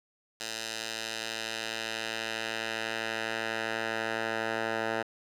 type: tone with band-pass filter sweep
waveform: 10% pulse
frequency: 112.2 Hz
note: A2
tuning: 34 cents sharp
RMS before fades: -34 dBFS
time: 0.4-5.03 s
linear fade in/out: 10 ms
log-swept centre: 5000 to 1200 Hz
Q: 0.93
effects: 10-bit